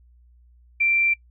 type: tone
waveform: sine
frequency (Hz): 2355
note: D7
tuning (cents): +4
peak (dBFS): -17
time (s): 0.8-1.14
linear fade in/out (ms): 10
effects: noise-tail reverb RT60 0.1 s tail -24 dB re dry + added 60 Hz sine -51 dBFS peak until 1.3 s